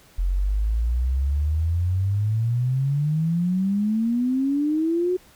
sine exponential sweep, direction up, 43.32 to 370 Hz, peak -19 dBFS, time 0.18-5.17 s, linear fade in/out 10 ms, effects pink hiss -53 dBFS RMS until 5.35 s

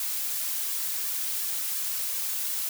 blue noise with flanger, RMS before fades -30 dBFS, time 0-2.69 s, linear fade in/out 2 ms, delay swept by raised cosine 1.7 to 4 ms, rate 2.8 Hz, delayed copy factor +0.5, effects none

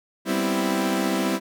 sawtooth chord, C major seventh, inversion second, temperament equal, 196 / 246.9 / 261.6 / 329.6 Hz, G3 / B3 / C4 / E4, 0 / 0 / 0 / 0 cents, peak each -22 / -28 / -23 / -22 dBFS, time 0.25-1.4 s, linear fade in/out 50 ms, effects none

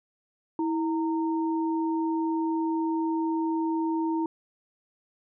sine tone pair together, 324.8 / 921 Hz, E4 / A#5, -26 / -21 cents, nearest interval octave + tritone, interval 1805 cents, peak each -25 / -32 dBFS, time 0.59-4.26 s, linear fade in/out 2 ms, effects none

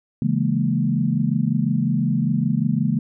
sine chord, A# half-diminished seventh, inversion first, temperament equal, 138.59 / 164.81 / 207.7 / 233.1 Hz, C#3 / E3 / G#3 / A#3, 0 / 0 / 0 / 0 cents, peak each -23 dBFS, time 0.22-2.99 s, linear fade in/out 2 ms, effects none

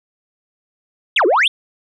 sine exponential two-way sweep, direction down then up, 3729 to 328.6 to 3729 Hz, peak -9 dBFS, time 1.16-1.48 s, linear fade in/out 5 ms, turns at 1.26 s, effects tanh soft clip ceiling -8 dBFS

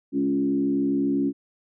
sine tone with frequency modulation, 278.8 Hz, C#4, 10 cents sharp, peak -20 dBFS, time 0.12-1.33 s, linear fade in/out 50 ms, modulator 67.6 Hz, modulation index 0.85, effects none

